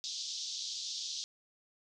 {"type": "band-pass noise", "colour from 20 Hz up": "pink", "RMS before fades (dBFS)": -40, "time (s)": [0.04, 1.24], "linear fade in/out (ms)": 0, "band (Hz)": [3500, 6400], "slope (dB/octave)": 48, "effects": []}